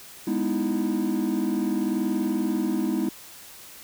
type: chord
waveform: triangle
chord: E major seventh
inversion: first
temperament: just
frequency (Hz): 206 / 247.2 / 309 / 329.6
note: G#3 / B3 / D#4 / E4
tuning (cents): -14 / +2 / -12 / 0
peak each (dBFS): -26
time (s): 0.27-3.09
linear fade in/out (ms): 5
effects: tanh soft clip ceiling -12 dBFS + white hiss -45 dBFS RMS until 3.83 s